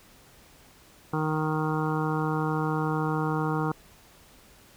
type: harmonic tone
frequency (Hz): 155.56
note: D#3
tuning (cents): 0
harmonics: 1 / 2 / 3 / 5 / 6 / 7 / 8 / 9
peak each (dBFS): -28 / -31 / -33 / -35 / -36 / -36 / -37 / -38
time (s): 1.13-3.72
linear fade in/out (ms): 5
effects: pink hiss -55 dBFS RMS until 4.76 s